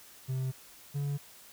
triangle tone pair in turn, 130.6 / 142.63 Hz, C3 / C#3, -3 / +50 cents, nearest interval major second, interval 153 cents, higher second, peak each -28 dBFS, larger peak neither, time 0.28-0.52 / 0.94-1.18 s, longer neither, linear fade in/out 20 ms, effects white hiss -54 dBFS RMS until 1.52 s

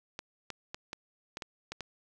clicks, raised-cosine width 0.2 ms, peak -21 dBFS, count 8, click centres 0.191 / 0.503 / 0.745 / 0.931 / 1.371 / 1.422 / 1.72 / 1.807 s, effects none

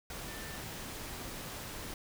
sine tone in noise, 1781 Hz, A6, 21 cents sharp, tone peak -50 dBFS, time 0.28-0.58 s, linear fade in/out 2 ms, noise pink, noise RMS -43 dBFS, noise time 0.1-1.94 s, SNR -10 dB, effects none

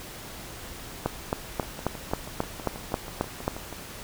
two click trains, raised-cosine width 1 ms, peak -23 / -10 dBFS, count 14 / 10, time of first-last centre 1.63-3.727 / 1.06-3.479 s, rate 6.2 / 3.72 Hz, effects pink hiss -41 dBFS RMS until 4.03 s

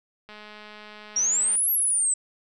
click train, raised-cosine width 0.3 ms, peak -28 dBFS, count 268, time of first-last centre 0.29-1.555 s, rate 211 Hz
sine exponential two-way sweep, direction up then down, 5580 to 11740 to 7920 Hz, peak -20 dBFS, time 1.16-2.14 s, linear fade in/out 5 ms, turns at 1.71 s
effects none

